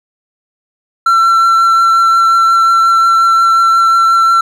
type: tone with vibrato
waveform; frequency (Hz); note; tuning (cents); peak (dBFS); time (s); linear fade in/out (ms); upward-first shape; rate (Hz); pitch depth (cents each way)
triangle; 1350; E6; +41; -4; 1.06-4.41; 5; triangle; 5.6; 13
effects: none